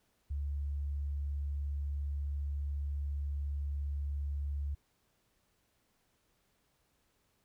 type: tone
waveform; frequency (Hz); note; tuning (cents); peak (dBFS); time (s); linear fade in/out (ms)
sine; 71.4; D2; -48; -33; 0.3-4.75; 10
effects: pink hiss -75 dBFS RMS until 7.44 s